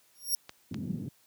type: tone with exponential growth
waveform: 5% pulse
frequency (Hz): 5590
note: F8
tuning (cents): +1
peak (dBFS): -17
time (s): 0.15-0.35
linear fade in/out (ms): 1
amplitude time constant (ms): 43
type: clicks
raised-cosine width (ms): 0.2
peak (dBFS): -24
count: 2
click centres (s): 0.494 / 0.744
type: band-pass noise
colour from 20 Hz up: white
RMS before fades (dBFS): -36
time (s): 0.71-1.09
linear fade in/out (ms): 5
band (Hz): 120 to 230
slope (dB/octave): 24
effects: white hiss -65 dBFS RMS until 1.26 s + high-pass 60 Hz 12 dB/octave